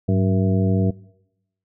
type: harmonic tone with a mistuned harmonic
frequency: 94.5 Hz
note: F#2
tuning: 37 cents sharp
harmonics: 1 / 2 / 3 / 4 / 5 / 7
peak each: -18 / -20 / -27 / -29 / -28 / -31 dBFS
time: 0.08-0.91 s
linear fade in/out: 10 ms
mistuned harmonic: 1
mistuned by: +110 cents
effects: noise-tail reverb RT60 0.9 s tail -24 dB re dry